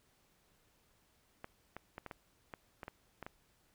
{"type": "clicks", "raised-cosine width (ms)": 0.5, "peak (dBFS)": -29, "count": 10, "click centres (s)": [1.444, 1.766, 1.981, 2.063, 2.112, 2.538, 2.832, 2.881, 3.227, 3.265], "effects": ["pink hiss -72 dBFS RMS until 3.74 s"]}